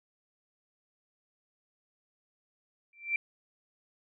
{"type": "tone with exponential growth", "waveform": "sine", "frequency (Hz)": 2349, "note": "D7", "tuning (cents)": 0, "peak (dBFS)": -23, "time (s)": [2.93, 3.16], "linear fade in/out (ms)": 2, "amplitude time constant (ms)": 50, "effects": []}